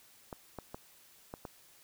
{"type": "clicks", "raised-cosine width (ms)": 1, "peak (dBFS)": -27, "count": 5, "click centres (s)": [0.328, 0.587, 0.745, 1.339, 1.452], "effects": ["white hiss -61 dBFS RMS until 1.83 s"]}